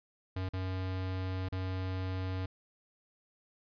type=tone with dropouts; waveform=square; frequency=93.4 Hz; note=F#2; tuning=17 cents sharp; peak=-34 dBFS; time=0.36-2.46 s; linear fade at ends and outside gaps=5 ms; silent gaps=0.49-0.534 / 1.487-1.523 s; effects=resampled to 11025 Hz